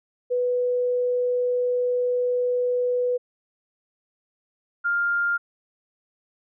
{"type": "tone pair in turn", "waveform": "sine", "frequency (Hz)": [493.9, 1401.4], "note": ["B4", "F6"], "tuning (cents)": [0, 6], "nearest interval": "octave + tritone", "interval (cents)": 1806, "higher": "second", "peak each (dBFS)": -20, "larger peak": "neither", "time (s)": [[0.3, 3.18], [4.84, 5.38]], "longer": "first", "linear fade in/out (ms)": 20, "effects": []}